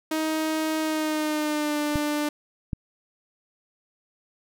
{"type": "tone with pitch glide", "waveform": "sawtooth", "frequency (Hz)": [314.5, 296.8], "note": ["D#4", "D4"], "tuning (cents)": [19, 18], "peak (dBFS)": -20, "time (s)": [0.11, 2.29], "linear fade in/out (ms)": 5, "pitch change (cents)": -101, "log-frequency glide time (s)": [0.8, 1.78]}
{"type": "clicks", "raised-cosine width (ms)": 5, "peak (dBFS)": -15, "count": 2, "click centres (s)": [1.957, 2.732]}
{"effects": []}